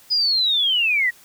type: linear sweep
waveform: sine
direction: down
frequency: 5010 to 1864.7 Hz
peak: -16 dBFS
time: 0.1-1.11 s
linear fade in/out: 20 ms
effects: white hiss -50 dBFS RMS until 1.24 s